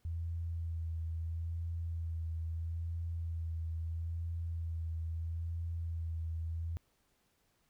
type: tone with vibrato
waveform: sine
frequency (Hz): 82.7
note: E2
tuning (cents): +6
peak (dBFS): -35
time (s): 0.05-6.77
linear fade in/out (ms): 0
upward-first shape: sine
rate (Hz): 0.76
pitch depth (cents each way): 24
effects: pink hiss -75 dBFS RMS until 7.69 s